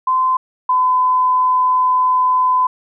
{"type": "tone pair in turn", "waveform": "sine", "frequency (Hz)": [1030, 1012.9], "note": ["C6", "B5"], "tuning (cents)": [-28, 43], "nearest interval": "unison", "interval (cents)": 29, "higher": "first", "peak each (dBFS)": [-12, -11], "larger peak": "second", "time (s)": [[0.07, 0.37], [0.69, 2.67]], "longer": "second", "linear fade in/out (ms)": 5, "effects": []}